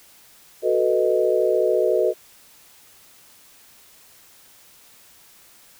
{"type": "chord", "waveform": "sine", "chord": "B dominant seventh", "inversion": "second", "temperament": "equal", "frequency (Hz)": [370, 440, 493.9, 622.3], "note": ["F#4", "A4", "B4", "D#5"], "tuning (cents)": [0, 0, 0, 0], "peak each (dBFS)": -22, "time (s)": [0.62, 2.14], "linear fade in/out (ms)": 50, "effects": ["white hiss -51 dBFS RMS until 5.79 s"]}